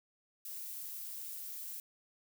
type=noise; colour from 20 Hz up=violet; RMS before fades=-44 dBFS; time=0.45-1.8 s; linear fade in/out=2 ms; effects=none